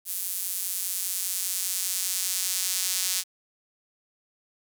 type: tone with high-pass filter sweep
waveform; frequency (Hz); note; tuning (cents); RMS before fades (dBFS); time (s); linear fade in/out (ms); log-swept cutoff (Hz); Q
sawtooth; 185; F#3; 0; -29; 0.05-3.24; 50; 11000 to 5500; 0.8
effects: none